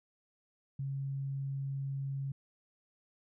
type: tone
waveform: sine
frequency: 137.1 Hz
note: C#3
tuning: 19 cents flat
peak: -34 dBFS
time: 0.79-2.32 s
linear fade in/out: 5 ms
effects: none